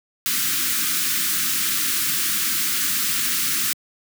white band-stop noise, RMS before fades -22 dBFS, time 0.26-3.73 s, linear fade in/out 0 ms, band 340 to 1200 Hz, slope 48 dB/octave, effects high-pass 150 Hz 12 dB/octave

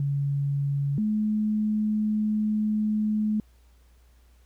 sine tone pair in turn, 140.8 / 213.5 Hz, C#3 / G#3, +27 / +48 cents, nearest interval perfect fifth, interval 721 cents, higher second, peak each -23 / -22 dBFS, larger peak second, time 0-0.98 / 0.98-3.4 s, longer second, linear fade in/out 2 ms, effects added 60 Hz sine -54 dBFS peak until 4.45 s + pink hiss -66 dBFS RMS until 4.45 s

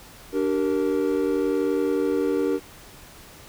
triangle chord, G minor, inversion second, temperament equal with one note detuned, 293.7 / 385.3 / 466.2 Hz, D4 / G4 / Bb4, 0 / -30 / 0 cents, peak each -23 dBFS, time 0.32-2.6 s, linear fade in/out 50 ms, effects pink hiss -46 dBFS RMS until 3.48 s

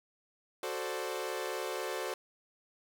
sawtooth chord, D dominant seventh, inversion first, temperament equal, 370 / 440 / 523.3 / 587.3 Hz, F#4 / A4 / C5 / D5, 0 / 0 / 0 / 0 cents, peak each -36 / -36 / -36 / -39 dBFS, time 0.63-2.14 s, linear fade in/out 2 ms, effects none

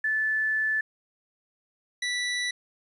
sine / 25% pulse tone pair in turn, 1745 / 1964.4 Hz, A6 / B6, -15 / -10 cents, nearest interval major second, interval 205 cents, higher second, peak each -23 dBFS, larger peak neither, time 0.04-0.81 / 2.02-2.51 s, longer first, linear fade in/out 5 ms, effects resampled to 24000 Hz + 10-bit

